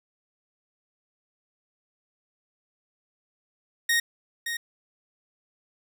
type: tone with echo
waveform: sawtooth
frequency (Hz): 1864.7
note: A#6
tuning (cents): 0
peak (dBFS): -17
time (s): 3.89-4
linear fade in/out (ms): 5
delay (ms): 570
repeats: 1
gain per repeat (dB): -8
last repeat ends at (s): 4.57
effects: none